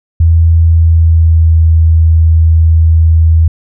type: tone with pitch glide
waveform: sine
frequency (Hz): 82.41 to 81.04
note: E2 to E2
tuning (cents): 0 to -29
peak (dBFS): -3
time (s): 0.2-3.48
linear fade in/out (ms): 5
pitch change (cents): -29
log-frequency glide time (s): 0.63-1.59
effects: none